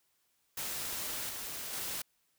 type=noise with level steps; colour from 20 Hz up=white; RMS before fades=-38 / -41 / -38 dBFS; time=0.57-2.02 s; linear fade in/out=5 ms; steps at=1.29 / 1.73 s; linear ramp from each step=2 ms; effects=white hiss -75 dBFS RMS until 2.38 s